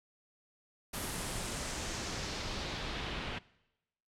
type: noise with low-pass filter sweep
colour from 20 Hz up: pink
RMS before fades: -39 dBFS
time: 0.93-3.39 s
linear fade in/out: 10 ms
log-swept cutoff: 12000 to 2900 Hz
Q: 1.6
effects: noise-tail reverb RT60 0.9 s tail -21 dB re dry